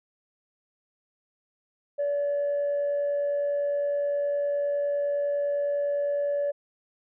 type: tone with amplitude modulation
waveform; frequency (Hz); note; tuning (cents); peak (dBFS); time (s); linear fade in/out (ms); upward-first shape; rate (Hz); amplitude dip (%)
sine; 574; D5; -40; -21; 1.98-6.52; 20; sine; 89.8; 30
effects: tanh soft clip ceiling -21 dBFS